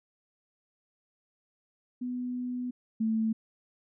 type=tone pair in turn; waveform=sine; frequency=248.3 / 221.6 Hz; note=B3 / A3; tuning=+9 / +13 cents; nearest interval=major second; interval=196 cents; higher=first; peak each=-31 / -25 dBFS; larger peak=second; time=2.01-2.71 / 3-3.33 s; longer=first; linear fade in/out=10 ms; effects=none